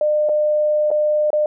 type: tone with dropouts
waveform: sine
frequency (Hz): 603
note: D5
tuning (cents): +46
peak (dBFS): -14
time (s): 0.01-1.46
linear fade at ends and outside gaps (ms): 2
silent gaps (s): 0.289-0.293 / 0.905-0.913 / 1.304-1.33
effects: none